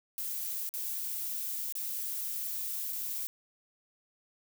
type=noise with dropouts; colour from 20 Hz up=violet; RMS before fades=-36 dBFS; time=0.18-3.27 s; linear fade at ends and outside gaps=0 ms; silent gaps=0.691-0.739 / 1.724-1.753 / 2.925-2.93 s; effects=none